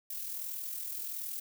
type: noise with amplitude modulation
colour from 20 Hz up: violet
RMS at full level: -37 dBFS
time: 0.1-1.4 s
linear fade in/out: 5 ms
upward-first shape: sine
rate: 41.4 Hz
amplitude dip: 45%
effects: none